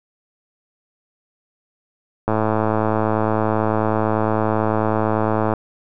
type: click train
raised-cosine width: 1 ms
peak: -5 dBFS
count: 356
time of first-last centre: 2.28-5.537 s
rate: 109 Hz
effects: none